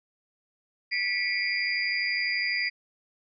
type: tone cluster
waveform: sine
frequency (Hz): 1967 / 2165 / 2325 / 2417 / 4811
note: B6 / C#7 / D7 / D7 / D8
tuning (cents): -7 / -41 / -18 / +49 / +41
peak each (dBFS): -29 / -33 / -32 / -36 / -32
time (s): 0.91-2.7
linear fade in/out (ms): 20
effects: none